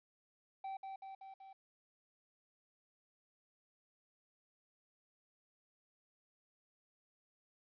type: tone with echo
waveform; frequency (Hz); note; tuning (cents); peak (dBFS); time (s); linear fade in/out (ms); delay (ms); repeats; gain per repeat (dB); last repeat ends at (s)
triangle; 774; G5; -22; -39; 0.64-0.77; 5; 190; 4; -3; 1.53
effects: resampled to 11025 Hz + 13-bit